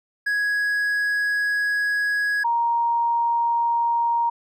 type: tone pair in turn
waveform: triangle / sine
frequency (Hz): 1665 / 936.4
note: G#6 / A#5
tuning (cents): +4 / +8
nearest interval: minor seventh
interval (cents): 996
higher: first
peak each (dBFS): -18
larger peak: neither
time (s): 0.26-2.44 / 2.44-4.3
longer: first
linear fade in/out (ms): 10
effects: none